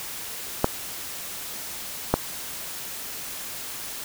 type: clicks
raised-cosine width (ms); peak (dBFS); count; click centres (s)
1; -3; 2; 0.644 / 2.14
effects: white hiss -35 dBFS RMS until 4.04 s